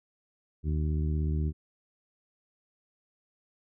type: harmonic tone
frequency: 76.5 Hz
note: D#2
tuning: 29 cents flat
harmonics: 1 / 2 / 3 / 4 / 5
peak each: -27 / -32 / -40 / -41 / -44 dBFS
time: 0.63-1.53 s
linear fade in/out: 50 ms
effects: none